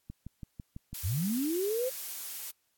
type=click train; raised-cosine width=5 ms; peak=-29 dBFS; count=6; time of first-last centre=0.1-0.931 s; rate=6.02 Hz
type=noise; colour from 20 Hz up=blue; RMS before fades=-39 dBFS; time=0.94-2.51 s; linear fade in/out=5 ms
type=linear sweep; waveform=sine; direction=up; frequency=74.2 to 528 Hz; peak=-28 dBFS; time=1.03-1.9 s; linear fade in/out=20 ms
effects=white hiss -75 dBFS RMS until 2.77 s + AAC 64 kbps